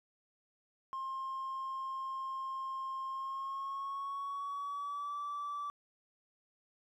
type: tone with pitch glide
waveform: triangle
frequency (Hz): 1063 to 1159.2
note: C6 to D6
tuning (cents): +27 to -23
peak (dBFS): -34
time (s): 0.93-5.7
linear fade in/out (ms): 0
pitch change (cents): +150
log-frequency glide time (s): 3.07-5.17
effects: tanh soft clip ceiling -33 dBFS